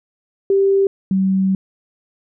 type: tone pair in turn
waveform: sine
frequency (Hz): 392 / 191.08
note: G4 / G3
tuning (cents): 0 / -44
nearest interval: octave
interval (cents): 1244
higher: first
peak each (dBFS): -11 / -13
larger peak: first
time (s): 0.5-0.87 / 1.11-1.55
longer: second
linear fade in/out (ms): 2
effects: none